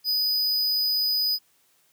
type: tone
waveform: square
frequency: 4978 Hz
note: D#8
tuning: in tune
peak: -22 dBFS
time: 0.04-1.39 s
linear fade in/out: 50 ms
effects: white hiss -64 dBFS RMS until 1.92 s + high-pass 80 Hz 12 dB/octave